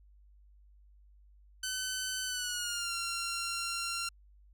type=tone with pitch glide; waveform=10% pulse; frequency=1518 to 1376 Hz; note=F#6 to F6; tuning=+44 to -26 cents; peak=-25 dBFS; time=1.63-4.09 s; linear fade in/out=5 ms; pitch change=-170 cents; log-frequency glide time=2.24-2.94 s; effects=added 50 Hz sine -57 dBFS peak until 4.53 s